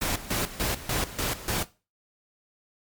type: noise with tremolo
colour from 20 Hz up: pink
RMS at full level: -27 dBFS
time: 0.01-1.65 s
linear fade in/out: 10 ms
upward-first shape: square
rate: 3.4 Hz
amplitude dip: 80%
effects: noise-tail reverb RT60 0.3 s tail -18 dB re dry + MP3 96 kbps